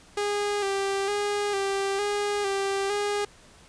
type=tone with vibrato; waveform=sawtooth; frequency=401.6 Hz; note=G4; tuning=42 cents sharp; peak=-21 dBFS; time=0.17-3.25 s; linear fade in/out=5 ms; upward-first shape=square; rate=1.1 Hz; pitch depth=38 cents each way; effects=pink hiss -53 dBFS RMS until 3.68 s + resampled to 22050 Hz